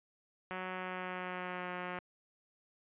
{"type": "tone with pitch glide", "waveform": "5% pulse", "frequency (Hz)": [185, 179.94], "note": ["F#3", "F#3"], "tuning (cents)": [0, -48], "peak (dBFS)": -27, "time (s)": [0.51, 1.99], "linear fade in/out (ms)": 0, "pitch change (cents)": -48, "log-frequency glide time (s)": [0.69, 1.71], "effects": ["resampled to 8000 Hz"]}